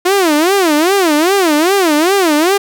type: tone with vibrato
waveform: sawtooth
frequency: 343.9 Hz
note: F4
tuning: 27 cents flat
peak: -5 dBFS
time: 0.05-2.58 s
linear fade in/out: 10 ms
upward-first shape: sine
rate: 2.5 Hz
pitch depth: 270 cents each way
effects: none